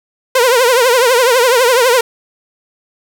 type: tone with vibrato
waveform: sawtooth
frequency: 493.9 Hz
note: B4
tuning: in tune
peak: -4 dBFS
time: 0.35-2.01 s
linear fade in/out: 5 ms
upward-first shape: triangle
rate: 12 Hz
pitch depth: 150 cents each way
effects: none